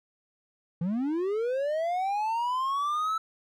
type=linear sweep; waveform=triangle; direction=up; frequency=160 to 1324 Hz; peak=-24 dBFS; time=0.81-3.18 s; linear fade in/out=5 ms; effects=none